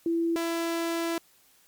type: tone pair in turn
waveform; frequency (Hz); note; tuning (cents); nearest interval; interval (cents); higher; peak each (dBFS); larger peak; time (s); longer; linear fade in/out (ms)
sine / sawtooth; 334.2 / 334.2; E4 / E4; +24 / +24; unison; 0; neither; -23; neither; 0.06-0.36 / 0.36-1.18; second; 2
effects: white hiss -61 dBFS RMS until 1.67 s + MP3 96 kbps